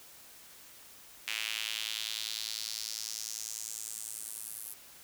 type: tone with high-pass filter sweep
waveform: square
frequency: 55 Hz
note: A1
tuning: in tune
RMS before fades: -39 dBFS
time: 1.27-4.74 s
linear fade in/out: 10 ms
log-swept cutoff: 2500 to 11000 Hz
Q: 2.5
effects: white hiss -54 dBFS RMS until 5.03 s